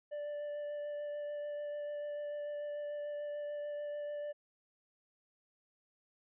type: tone with vibrato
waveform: triangle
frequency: 587.3 Hz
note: D5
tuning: in tune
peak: -36 dBFS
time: 0.11-4.33 s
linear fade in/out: 20 ms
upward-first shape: sine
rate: 6.8 Hz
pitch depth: 9 cents each way
effects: resampled to 8000 Hz